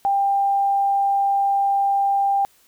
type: tone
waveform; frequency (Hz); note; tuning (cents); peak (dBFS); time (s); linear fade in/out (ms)
sine; 794; G5; +22; -16; 0.05-2.45; 0
effects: white hiss -57 dBFS RMS until 2.67 s